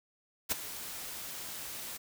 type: noise with ADSR envelope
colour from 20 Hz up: white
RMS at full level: -28 dBFS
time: 0.49-1.98 s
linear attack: 26 ms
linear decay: 18 ms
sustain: -14 dB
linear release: 19 ms
effects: none